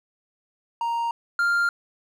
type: tone pair in turn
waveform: triangle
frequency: 932.3 / 1396.9 Hz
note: A#5 / F6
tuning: 0 / 0 cents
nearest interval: perfect fifth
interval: 700 cents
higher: second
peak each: -21 / -17 dBFS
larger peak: second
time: 0.81-1.11 / 1.39-1.69 s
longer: neither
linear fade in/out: 2 ms
effects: none